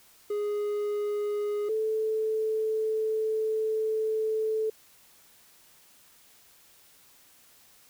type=tone pair in turn; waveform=triangle / sine; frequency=415 / 437.3 Hz; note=G#4 / A4; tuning=-1 / -11 cents; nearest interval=minor second; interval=90 cents; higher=second; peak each=-25 dBFS; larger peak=neither; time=0.3-1.69 / 1.69-4.7 s; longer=second; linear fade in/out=5 ms; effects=white hiss -58 dBFS RMS until 7.89 s